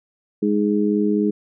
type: harmonic tone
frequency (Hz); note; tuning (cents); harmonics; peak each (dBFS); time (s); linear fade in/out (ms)
103.83; G#2; 0; 2 / 3 / 4; -19 / -21 / -22; 0.42-1.31; 10
effects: none